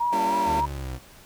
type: tone with vibrato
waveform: sine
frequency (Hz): 932.3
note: A#5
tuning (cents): 0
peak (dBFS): -21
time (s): 0-0.66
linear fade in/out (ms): 10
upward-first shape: sine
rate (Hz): 3.3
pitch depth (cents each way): 61
type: chord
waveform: 20% pulse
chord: G diminished seventh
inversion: none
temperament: just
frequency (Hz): 196 / 235.2 / 282.2 / 338.7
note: G3 / Bb3 / Db4 / Fb4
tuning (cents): 0 / +16 / +31 / +47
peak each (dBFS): -29 / -31 / -29 / -28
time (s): 0.12-0.61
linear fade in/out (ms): 10
type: linear sweep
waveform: 30% pulse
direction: down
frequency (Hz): 77.78 to 61.74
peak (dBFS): -28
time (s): 0.45-1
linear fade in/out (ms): 50
effects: pink hiss -50 dBFS RMS until 1.25 s